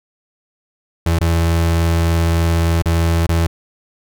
35% pulse tone with dropouts, 83.4 Hz, E2, 21 cents sharp, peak -11 dBFS, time 1.06-3.47 s, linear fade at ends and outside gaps 5 ms, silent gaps 1.189-1.209 / 2.823-2.857 / 3.267-3.29 s, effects none

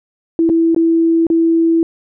sine tone with dropouts, 330 Hz, E4, 2 cents sharp, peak -9 dBFS, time 0.39-1.83 s, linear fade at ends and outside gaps 1 ms, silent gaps 0.492-0.498 / 0.747-0.763 / 1.268-1.301 s, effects none

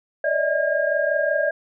sine tone cluster, 575 / 600 / 641 / 1621 Hz, D5 / D5 / E5 / G#6, -37 / +37 / -49 / -42 cents, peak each -24 dBFS, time 0.24-1.51 s, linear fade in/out 5 ms, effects none

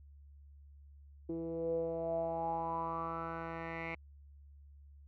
10% pulse tone with low-pass filter sweep, 165.1 Hz, E3, 3 cents sharp, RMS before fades -38 dBFS, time 1.29-3.95 s, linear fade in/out 5 ms, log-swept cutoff 370 to 2200 Hz, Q 7.5, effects added 71 Hz sine -54 dBFS peak until 5.07 s

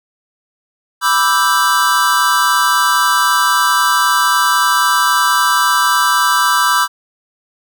square chord, E minor seventh, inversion second, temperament equal, 987.8 / 1174.7 / 1318.5 / 1568 Hz, B5 / D6 / E6 / G6, 0 / 0 / 0 / 0 cents, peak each -17 dBFS, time 1.01-6.88 s, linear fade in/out 50 ms, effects none

